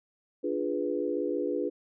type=chord; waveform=sine; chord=D diminished seventh; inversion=none; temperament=equal; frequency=293.7 / 349.2 / 415.3 / 493.9 Hz; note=D4 / F4 / Ab4 / Cb5; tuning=0 / 0 / 0 / 0 cents; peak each=-33 dBFS; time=0.43-1.7 s; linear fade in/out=20 ms; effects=none